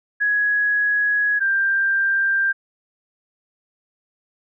sine tone pair in turn, 1671 / 1584.4 Hz, G#6 / G6, +10 / +18 cents, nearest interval minor second, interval 92 cents, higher first, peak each -16 dBFS, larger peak neither, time 0.2-1.4 / 1.4-2.53 s, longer first, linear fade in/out 20 ms, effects none

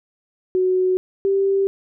sine tone pair in turn, 370 / 391.5 Hz, F#4 / G4, 0 / -2 cents, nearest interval minor second, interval 98 cents, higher second, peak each -15 dBFS, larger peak neither, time 0.55-0.97 / 1.25-1.67 s, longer neither, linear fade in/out 0 ms, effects none

